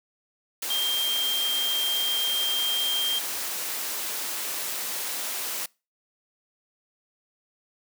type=tone in noise; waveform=sine; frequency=3186 Hz; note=G7; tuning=27 cents sharp; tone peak=-24 dBFS; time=0.7-3.19 s; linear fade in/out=5 ms; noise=white; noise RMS=-31 dBFS; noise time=0.62-5.66 s; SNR=+4 dB; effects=noise-tail reverb RT60 0.3 s tail -25 dB re dry + high-pass 300 Hz 12 dB/octave